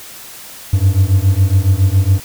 triangle beating tone pair, 92.5 / 99.7 Hz, F#2 / G2, 0 / +30 cents, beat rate 7.2 Hz, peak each -10 dBFS, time 0.73-2.2 s, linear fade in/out 5 ms, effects white hiss -34 dBFS RMS until 2.24 s

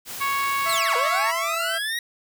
white noise, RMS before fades -34 dBFS, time 0.05-0.82 s, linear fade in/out 50 ms
harmonic tone, 554.4 Hz, C#5, in tune, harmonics 2 / 3 / 4 / 5 / 6 / 7 / 8 / 9, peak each -23 / -34 / -28 / -37 / -42 / -42 / -45 / -46 dBFS, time 0.2-1.32 s, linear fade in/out 20 ms
20% pulse tone, 665 Hz, E5, 15 cents sharp, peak -22 dBFS, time 0.65-1.79 s, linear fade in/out 20 ms
25% pulse linear two-way sweep, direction down then up, 4435 to 465.9 to 1916 Hz, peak -21 dBFS, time 0.69-1.99 s, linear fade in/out 2 ms, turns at 0.96 s
effects none

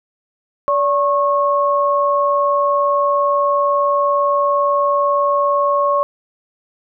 sine tone pair together, 575.2 / 1093 Hz, D5 / C#6, -36 / -25 cents, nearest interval major seventh, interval 1111 cents, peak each -16 / -15 dBFS, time 0.68-6.03 s, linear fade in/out 0 ms, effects none

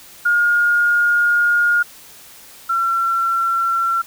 sine tone pair in turn, 1425 / 1357 Hz, F6 / E6, +34 / +50 cents, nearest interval minor second, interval 84 cents, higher first, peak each -12 / -15 dBFS, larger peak first, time 0.25-1.83 / 2.69-4.02 s, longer first, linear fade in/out 10 ms, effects white hiss -42 dBFS RMS until 4.06 s

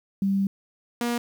sine / sawtooth tone pair in turn, 196 / 238.4 Hz, G3 / A#3, 0 / +39 cents, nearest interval minor third, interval 339 cents, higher second, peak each -20 dBFS, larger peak neither, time 0.22-0.47 / 1.01-1.18 s, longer first, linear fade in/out 2 ms, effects 9-bit

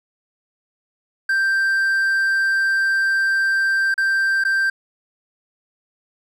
triangle tone with dropouts, 1572 Hz, G6, 4 cents sharp, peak -14 dBFS, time 1.29-4.7 s, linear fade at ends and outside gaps 5 ms, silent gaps 3.942-3.978 / 4.439-4.449 s, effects none

